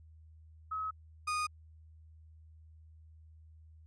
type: tone pair in turn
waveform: sine / 35% pulse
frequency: 1280 / 1232.9 Hz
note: D#6 / D#6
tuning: +49 / -16 cents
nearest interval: minor second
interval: 65 cents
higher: first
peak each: -34 / -30 dBFS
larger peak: second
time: 0.71-0.91 / 1.27-1.47 s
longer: neither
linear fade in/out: 10 ms
effects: added 79 Hz sine -54 dBFS peak until 3.86 s + resampled to 24000 Hz